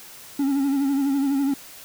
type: tone with vibrato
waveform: triangle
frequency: 276.6 Hz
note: C#4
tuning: 4 cents flat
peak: -17 dBFS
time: 0.39-1.54 s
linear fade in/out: 5 ms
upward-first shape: sine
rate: 12 Hz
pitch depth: 57 cents each way
effects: white hiss -43 dBFS RMS until 1.84 s